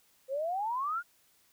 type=exponential sweep; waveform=sine; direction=up; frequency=514 to 1467 Hz; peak=-30 dBFS; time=0.28-1.03 s; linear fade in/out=50 ms; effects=white hiss -67 dBFS RMS until 1.52 s